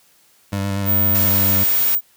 25% pulse tone with vibrato, 99 Hz, G2, 18 cents sharp, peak -16 dBFS, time 0.52-1.64 s, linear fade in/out 10 ms, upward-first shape square, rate 8.3 Hz, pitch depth 18 cents each way
sine tone, 15090 Hz, A#9, 20 cents sharp, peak -14 dBFS, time 0.85-2.01 s, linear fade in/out 50 ms
white noise, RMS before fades -26 dBFS, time 1.15-1.95 s, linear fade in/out 0 ms
effects white hiss -55 dBFS RMS until 2.16 s + high-pass 60 Hz 12 dB/octave

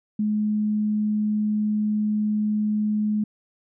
sine tone, 211.7 Hz, G#3, 33 cents sharp, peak -20 dBFS, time 0.19-3.24 s, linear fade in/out 5 ms, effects none

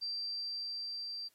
sine tone with level ramp, 4699 Hz, D8, in tune, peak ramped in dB -35 to -39 dBFS, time 0.01-1.29 s, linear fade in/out 20 ms, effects white hiss -72 dBFS RMS until 1.34 s + AAC 48 kbps

